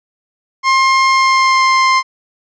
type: tone with pitch glide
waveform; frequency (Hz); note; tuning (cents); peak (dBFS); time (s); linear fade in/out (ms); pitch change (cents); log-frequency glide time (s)
30% pulse; 1063 to 1049.6; C6 to C6; +27 to +5; -6; 0.63-2.03; 50; -22; 1.11-1.74
effects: resampled to 16000 Hz